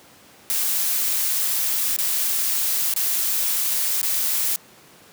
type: noise with dropouts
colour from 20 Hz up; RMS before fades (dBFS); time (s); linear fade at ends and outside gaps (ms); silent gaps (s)
blue; -22; 0.5-4.56; 0; 1.964-1.987 / 2.938-2.963 / 4.015-4.03
effects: pink hiss -49 dBFS RMS until 5.12 s + high-pass 150 Hz 12 dB/octave